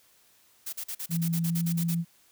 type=noise bursts; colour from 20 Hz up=blue; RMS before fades=-35 dBFS; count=12; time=0.66-1.95 s; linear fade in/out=10 ms; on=69 ms; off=42 ms
type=tone with pitch glide; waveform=sine; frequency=167.1 to 168.46 Hz; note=E3 to E3; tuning=+24 to +38 cents; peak=-25 dBFS; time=1.09-2.05 s; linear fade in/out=50 ms; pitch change=+14 cents; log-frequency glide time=1.44-1.58 s
effects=white hiss -62 dBFS RMS until 2.31 s